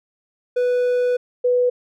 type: tone pair in turn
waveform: triangle / sine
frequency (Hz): 493.9 / 493.9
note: B4 / B4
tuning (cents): 0 / 0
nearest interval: unison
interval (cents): 0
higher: neither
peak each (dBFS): -14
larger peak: neither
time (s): 0.56-1.17 / 1.44-1.7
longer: first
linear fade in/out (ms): 10
effects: none